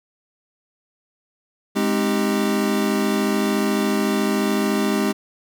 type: chord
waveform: square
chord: Ab major seventh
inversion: none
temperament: equal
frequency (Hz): 207.7 / 261.6 / 311.1 / 392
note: Ab3 / C4 / Eb4 / G4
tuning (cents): 0 / 0 / 0 / 0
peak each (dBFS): -22 / -26 / -27 / -25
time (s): 1.75-5.13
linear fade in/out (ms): 20
effects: none